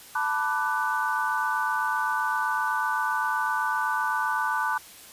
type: chord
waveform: sine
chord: B minor seventh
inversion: third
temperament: equal with one note detuned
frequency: 880 / 987.8 / 1174.7 / 1493.7 Hz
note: A5 / B5 / D6 / F#6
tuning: 0 / 0 / 0 / +16 cents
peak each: -29 / -30 / -30 / -28 dBFS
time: 0.15-4.78 s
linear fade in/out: 5 ms
effects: white hiss -47 dBFS RMS until 5.12 s + resampled to 32000 Hz